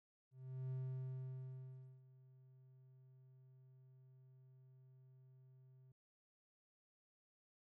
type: tone with ADSR envelope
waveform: triangle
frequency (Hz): 130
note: C3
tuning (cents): -11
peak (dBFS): -39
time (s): 0.31-5.92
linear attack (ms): 400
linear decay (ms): 1300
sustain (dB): -22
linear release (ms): 4
effects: none